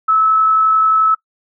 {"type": "tone with amplitude modulation", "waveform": "sine", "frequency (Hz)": 1300, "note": "E6", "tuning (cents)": -24, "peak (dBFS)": -8, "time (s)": [0.08, 1.15], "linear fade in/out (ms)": 10, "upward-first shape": "sine", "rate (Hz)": 51.4, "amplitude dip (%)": 25, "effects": ["noise-tail reverb RT60 0.1 s tail -22 dB re dry"]}